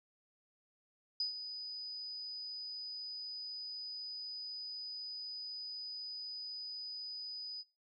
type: tone with ADSR envelope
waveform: sine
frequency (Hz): 4978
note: D#8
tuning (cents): 0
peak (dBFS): -31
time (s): 1.2-7.64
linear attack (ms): 3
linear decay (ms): 120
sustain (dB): -10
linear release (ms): 39
effects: noise-tail reverb RT60 0.3 s tail -23 dB re dry